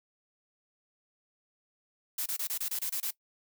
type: noise bursts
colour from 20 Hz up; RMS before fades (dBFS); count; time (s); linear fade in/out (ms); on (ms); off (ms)
blue; -33; 9; 2.18-3.108; 5; 80; 26
effects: noise-tail reverb RT60 0.1 s tail -20 dB re dry